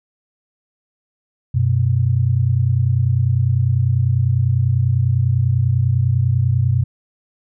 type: tone pair together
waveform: sine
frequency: 95.5 / 125.54 Hz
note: G2 / B2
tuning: -45 / +29 cents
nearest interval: perfect fourth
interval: 474 cents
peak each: -17 / -15 dBFS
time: 1.54-6.84 s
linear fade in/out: 10 ms
effects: none